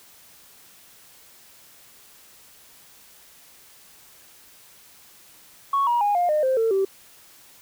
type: tone with pitch steps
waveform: sine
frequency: 1108.7 / 954.1 / 821 / 706.6 / 608 / 523.2 / 450.3 / 387.5 Hz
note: C#6 / A#5 / G#5 / F5 / D#5 / C5 / A4 / G4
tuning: 0 / +40 / -20 / +20 / -40 / 0 / +40 / -20 cents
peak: -17 dBFS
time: 5.73-6.85 s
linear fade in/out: 5 ms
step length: 140 ms
effects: tanh soft clip ceiling -14 dBFS + white hiss -51 dBFS RMS until 7.61 s